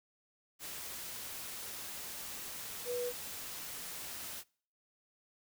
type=tone in noise; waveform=sine; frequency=488.7 Hz; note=B4; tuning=18 cents flat; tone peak=-34 dBFS; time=2.85-3.13 s; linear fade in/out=50 ms; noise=white; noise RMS=-44 dBFS; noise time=0.59-4.44 s; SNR=+7 dB; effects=noise-tail reverb RT60 0.5 s tail -25 dB re dry